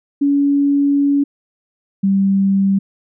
sine tone pair in turn, 282.9 / 195.38 Hz, C#4 / G3, +35 / -5 cents, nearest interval tritone, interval 640 cents, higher first, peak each -11 dBFS, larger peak neither, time 0.21-1.24 / 2.03-2.79 s, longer first, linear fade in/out 10 ms, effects none

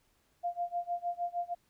sine tone with tremolo, 698.5 Hz, F5, in tune, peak -29 dBFS, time 0.43-1.55 s, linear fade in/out 20 ms, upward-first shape sine, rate 6.5 Hz, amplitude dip 95%, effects pink hiss -72 dBFS RMS until 1.69 s

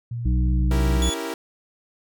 sine tone with pitch glide, 118.3 to 130.51 Hz, A#2 to C3, +26 to -4 cents, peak -26 dBFS, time 0.11-0.98 s, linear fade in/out 5 ms, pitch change +170 cents, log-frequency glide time 0.23-0.59 s
harmonic tone, 61.74 Hz, B1, in tune, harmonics 1 / 3 / 5, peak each -18 / -28 / -32 dBFS, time 0.25-1.1 s, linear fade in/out 10 ms
sawtooth chord, C# diminished seventh, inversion none, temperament equal, 277.2 / 329.6 / 392 / 466.2 Hz, C#4 / E4 / G4 / Bb4, 0 / 0 / 0 / 0 cents, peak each -32 / -27 / -31 / -28 dBFS, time 0.71-1.34 s, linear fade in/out 2 ms
25% pulse tone, 3414 Hz, G#7, 47 cents sharp, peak -22 dBFS, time 1.02-1.14 s, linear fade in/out 2 ms
effects none

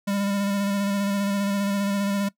square tone with vibrato, 200 Hz, G3, 35 cents sharp, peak -23 dBFS, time 0.07-2.29 s, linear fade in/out 10 ms, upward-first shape square, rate 15 Hz, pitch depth 20 cents each way, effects noise-tail reverb RT60 0.1 s tail -20 dB re dry

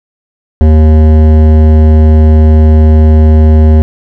sine tone with hard clipping, 77.78 Hz, D#2, in tune, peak -3 dBFS, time 0.61-3.82 s, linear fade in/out 0 ms, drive 14 dB, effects none

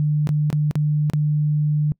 sine tone with dropouts, 150 Hz, D3, 37 cents sharp, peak -16 dBFS, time 0-1.92 s, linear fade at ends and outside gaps 0 ms, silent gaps 0.272-0.291 / 0.502-0.528 / 0.711-0.755 / 1.099-1.135 s, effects noise-tail reverb RT60 0.1 s tail -25 dB re dry

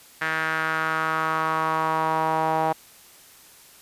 sawtooth tone with band-pass filter sweep, 159.2 Hz, D#3, 40 cents sharp, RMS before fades -24 dBFS, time 0.21-2.73 s, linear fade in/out 10 ms, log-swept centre 1700 to 810 Hz, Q 3.4, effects white hiss -50 dBFS RMS until 3.81 s + resampled to 32000 Hz

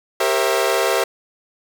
sawtooth chord, C dominant seventh, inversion second, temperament equal with one note detuned, 392 / 466.2 / 536.1 / 659.3 Hz, G4 / Bb4 / C5 / E5, 0 / 0 / +42 / 0 cents, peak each -18 dBFS, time 0.2-1.04 s, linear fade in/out 5 ms, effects none

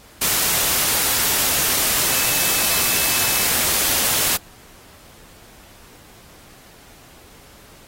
sine tone in noise, 2611 Hz, E7, 17 cents flat, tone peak -30 dBFS, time 2.11-3.46 s, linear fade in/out 10 ms, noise white, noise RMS -19 dBFS, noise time 0.21-4.37 s, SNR -14 dB, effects pink hiss -47 dBFS RMS until 7.87 s + AAC 48 kbps

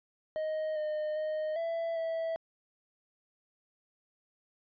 triangle tone with pitch steps, 624 / 611 / 619 / 665 / 655 Hz, D#5 / D#5 / D#5 / E5 / E5, +5 / -32 / -9 / +15 / -11 cents, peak -29 dBFS, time 0.36-2.36 s, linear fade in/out 0 ms, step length 400 ms, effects resampled to 11025 Hz

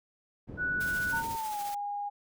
white low-pass noise, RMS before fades -43 dBFS, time 0.47-1.37 s, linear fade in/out 20 ms, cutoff 260 Hz, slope 12 dB/octave
sine tone, 1477 Hz, F#6, 3 cents flat, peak -28 dBFS, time 0.57-1.23 s, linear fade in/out 50 ms
white noise with tremolo, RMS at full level -42 dBFS, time 0.8-1.75 s, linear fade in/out 10 ms, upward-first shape triangle, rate 14 Hz, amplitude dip 45%
sine tone with pitch glide, 911 to 816.3 Hz, A#5 to G#5, -40 to -30 cents, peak -32 dBFS, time 1.12-2.1 s, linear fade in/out 20 ms, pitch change -190 cents, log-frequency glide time 1.35-1.6 s
effects none

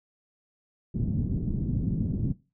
white low-pass noise, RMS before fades -28 dBFS, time 0.94-2.33 s, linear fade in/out 10 ms, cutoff 220 Hz, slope 24 dB/octave, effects noise-tail reverb RT60 0.3 s tail -20 dB re dry

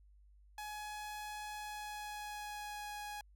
sawtooth tone with pitch glide, 842 to 831.4 Hz, G#5 to G#5, +24 to +2 cents, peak -39 dBFS, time 0.58-3.21 s, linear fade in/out 2 ms, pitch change -22 cents, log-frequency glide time 1.56-2.96 s, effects added 50 Hz sine -60 dBFS peak until 3.35 s

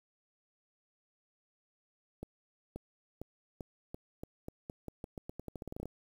accelerating click train, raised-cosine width 2 ms, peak -28 dBFS, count 22, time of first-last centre 2.23-5.856 s, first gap 530 ms, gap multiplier 0.86, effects 9-bit

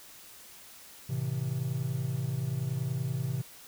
triangle chord, A minor, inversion none, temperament equal with one note detuned, 110 / 130.81 / 160.96 Hz, A2 / C3 / E3, 0 / 0 / -41 cents, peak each -35 / -29 / -35 dBFS, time 1.09-3.42 s, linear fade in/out 10 ms, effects white hiss -51 dBFS RMS until 3.67 s

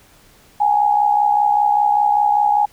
sine tone with amplitude modulation, 830 Hz, G#5, 1 cent flat, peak -9 dBFS, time 0.6-2.66 s, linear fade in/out 10 ms, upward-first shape sine, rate 65.1 Hz, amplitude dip 65%, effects pink hiss -50 dBFS RMS until 2.72 s

